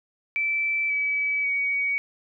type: tone with pitch steps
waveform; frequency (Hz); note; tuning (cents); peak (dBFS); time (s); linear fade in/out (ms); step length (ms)
sine; 2324 / 2288 / 2253; D7 / D7 / C#7; -19 / -46 / +28; -22; 0.36-1.98; 0; 540
effects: none